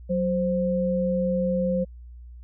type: tone pair together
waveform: sine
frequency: 185.01 / 523.3 Hz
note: F#3 / C5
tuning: 0 / 0 cents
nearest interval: octave + tritone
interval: 1800 cents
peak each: -24 dBFS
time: 0.09-1.85 s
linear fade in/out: 20 ms
effects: added 60 Hz sine -40 dBFS peak until 2.43 s